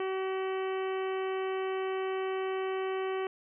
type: harmonic tone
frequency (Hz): 380.1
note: F#4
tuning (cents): +47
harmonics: 1 / 2 / 3 / 4 / 5 / 6 / 7 / 8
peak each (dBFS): -31 / -40 / -41 / -48 / -46 / -48 / -50 / -50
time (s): 0-3.27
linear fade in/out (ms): 2
effects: none